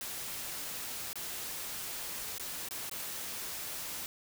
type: noise with dropouts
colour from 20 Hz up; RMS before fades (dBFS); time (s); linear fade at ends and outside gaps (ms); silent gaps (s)
white; -40; 0.01-4.06; 1; 1.131-1.156 / 2.382-2.397 / 2.687-2.709 / 2.896-2.913
effects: none